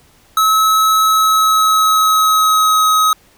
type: tone with pitch glide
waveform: square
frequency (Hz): 1292 to 1268.3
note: E6 to D#6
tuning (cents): -35 to +33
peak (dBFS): -10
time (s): 0.37-3.13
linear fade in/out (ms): 2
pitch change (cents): -32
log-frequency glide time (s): 1.02-2.89
effects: pink hiss -50 dBFS RMS until 3.37 s